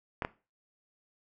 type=clicks; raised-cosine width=0.5 ms; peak=-16 dBFS; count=2; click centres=0.222 / 0.249 s; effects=noise-tail reverb RT60 0.3 s tail -17 dB re dry